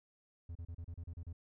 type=tone bursts; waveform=triangle; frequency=84.3 Hz; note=E2; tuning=39 cents sharp; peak=-40 dBFS; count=9; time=0.49-1.329 s; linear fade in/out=5 ms; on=63 ms; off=34 ms; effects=none